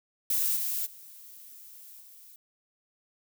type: noise with level steps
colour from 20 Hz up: violet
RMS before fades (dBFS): -27 / -31 / -49 / -52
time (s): 0.3-2.36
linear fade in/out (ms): 2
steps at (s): 0.55 / 0.85 / 2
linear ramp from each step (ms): 20
effects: none